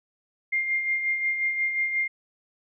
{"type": "tone with tremolo", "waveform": "sine", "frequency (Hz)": 2112, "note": "C7", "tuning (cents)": 16, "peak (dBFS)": -21, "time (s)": [0.52, 2.08], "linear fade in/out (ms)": 10, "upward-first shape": "sine", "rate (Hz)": 5.6, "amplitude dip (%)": 50, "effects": []}